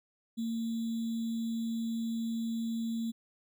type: tone with sample-and-hold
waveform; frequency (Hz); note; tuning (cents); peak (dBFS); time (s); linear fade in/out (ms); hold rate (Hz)
sine; 228.1; A#3; -37; -31; 0.37-3.12; 20; 3675
effects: none